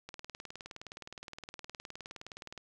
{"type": "click train", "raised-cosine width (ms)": 0.2, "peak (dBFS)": -27, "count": 49, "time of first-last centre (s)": [0.09, 2.577], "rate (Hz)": 19.3, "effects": []}